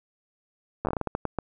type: slowing click train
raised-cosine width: 1 ms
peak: -13 dBFS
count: 12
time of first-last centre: 0.85-1.387 s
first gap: 9 ms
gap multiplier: 1.31
effects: none